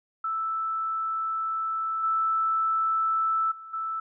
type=tone with level steps; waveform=sine; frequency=1318.5 Hz; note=E6; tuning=in tune; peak=-26 / -22 / -40 / -28 dBFS; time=0.24-4 s; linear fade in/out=5 ms; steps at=2.03 / 3.51 / 3.73 s; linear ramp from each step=10 ms; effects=none